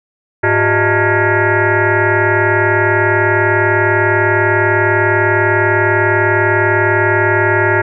sine tone with frequency modulation, 650 Hz, E5, 24 cents flat, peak -9 dBFS, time 0.43-7.82 s, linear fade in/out 10 ms, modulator 252 Hz, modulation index 5.1, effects none

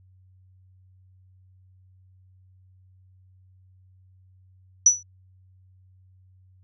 sine tone with exponential decay, 5920 Hz, F#8, in tune, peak -8 dBFS, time 4.86-5.03 s, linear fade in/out 5 ms, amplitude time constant 36 ms, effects added 93 Hz sine -53 dBFS peak until 6.63 s

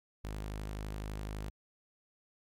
sawtooth tone, 51.9 Hz, G#1, in tune, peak -34 dBFS, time 0.24-1.5 s, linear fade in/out 5 ms, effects MP3 96 kbps

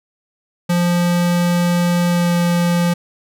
square tone with pitch glide, 174.7 to 173.49 Hz, F3 to F3, +1 to -11 cents, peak -14 dBFS, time 0.69-2.94 s, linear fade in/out 10 ms, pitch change -12 cents, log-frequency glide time 2.08-2.34 s, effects none

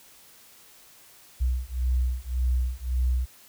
sine beating tone pair, 61.74 / 63.54 Hz, B1 / B1, 0 / +50 cents, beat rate 1.8 Hz, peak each -26 dBFS, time 1.4-3.26 s, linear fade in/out 20 ms, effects white hiss -53 dBFS RMS until 3.48 s

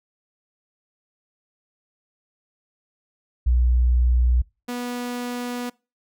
sine / sawtooth tone pair in turn, 61.1 / 244.4 Hz, B1 / B3, -18 / -18 cents, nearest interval 2 octaves, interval 2400 cents, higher second, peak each -15 / -23 dBFS, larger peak first, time 3.46-4.42 / 4.68-5.7 s, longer second, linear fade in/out 10 ms, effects noise-tail reverb RT60 0.3 s tail -24 dB re dry

